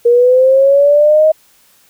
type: linear sweep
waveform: sine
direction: up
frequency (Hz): 471 to 632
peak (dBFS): -5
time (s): 0.05-1.32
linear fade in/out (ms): 10
effects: white hiss -50 dBFS RMS until 1.89 s